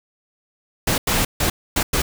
pink noise bursts at uneven times, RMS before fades -19 dBFS, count 5, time 0.87-0.98 / 1.07-1.25 / 1.4-1.5 / 1.76-1.83 / 1.93-2.02 s, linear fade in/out 5 ms, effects none

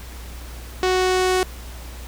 sawtooth tone with low-pass filter sweep, 370 Hz, F#4, in tune, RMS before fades -19 dBFS, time 0.83-1.43 s, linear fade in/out 0 ms, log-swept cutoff 5600 to 10000 Hz, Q 0.98, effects added 60 Hz sine -34 dBFS peak until 2.07 s + pink hiss -41 dBFS RMS until 2.07 s

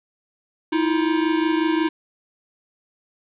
square tone pair together, 316.4 / 341.9 Hz, D#4 / F4, +29 / -37 cents, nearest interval minor second, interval 134 cents, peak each -20 / -24 dBFS, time 0.72-1.89 s, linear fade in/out 10 ms, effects resampled to 8000 Hz + 7-bit

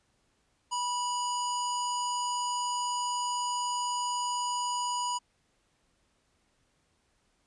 harmonic tone, 978 Hz, B5, 17 cents flat, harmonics 1 / 3 / 5 / 7 / 9, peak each -30 / -39 / -41 / -38 / -45 dBFS, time 0.71-5.19 s, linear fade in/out 20 ms, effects pink hiss -72 dBFS RMS until 7.46 s + resampled to 22050 Hz

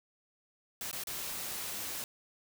white noise with dropouts, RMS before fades -39 dBFS, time 0.81-2.04 s, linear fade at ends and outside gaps 1 ms, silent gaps 0.913-0.929 / 1.037-1.071 s, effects none

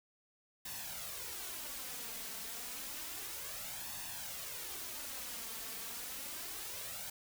white noise with flanger, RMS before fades -44 dBFS, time 0.65-7.1 s, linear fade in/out 5 ms, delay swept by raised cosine 1.1 to 4.5 ms, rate 0.3 Hz, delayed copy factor +0.6, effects none

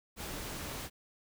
pink noise, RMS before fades -41 dBFS, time 0.16-0.9 s, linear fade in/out 50 ms, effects none

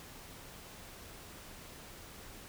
silence, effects pink hiss -51 dBFS RMS until 2.48 s

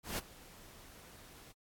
pink noise with ADSR envelope, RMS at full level -36 dBFS, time 0.03-1.53 s, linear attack 150 ms, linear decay 23 ms, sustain -20 dB, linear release 21 ms, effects AAC 64 kbps

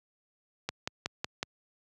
click train, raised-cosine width 0.2 ms, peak -14 dBFS, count 5, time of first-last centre 0.69-1.429 s, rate 5.41 Hz, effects high-pass 80 Hz 12 dB/octave

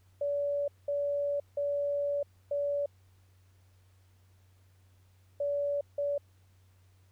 sine tone bursts at uneven times, 573 Hz, D5, 43 cents flat, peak -28 dBFS, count 6, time 0.21-0.68 / 0.88-1.4 / 1.57-2.23 / 2.51-2.86 / 5.4-5.81 / 5.98-6.18 s, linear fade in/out 5 ms, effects added 93 Hz sine -60 dBFS peak until 7.11 s + pink hiss -71 dBFS RMS until 7.11 s

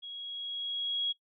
sine tone with level ramp, 3312 Hz, G#7, 5 cents flat, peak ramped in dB -40 to -27 dBFS, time 0.02-1.13 s, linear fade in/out 20 ms, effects noise-tail reverb RT60 0.1 s tail -20 dB re dry

